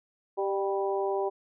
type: harmonic tone with a mistuned harmonic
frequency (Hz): 196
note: G3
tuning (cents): 0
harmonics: 2 / 3 / 4 / 5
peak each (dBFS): -28 / -34 / -33 / -37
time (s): 0.37-1.3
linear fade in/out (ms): 20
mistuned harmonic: 3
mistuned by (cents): +29
effects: none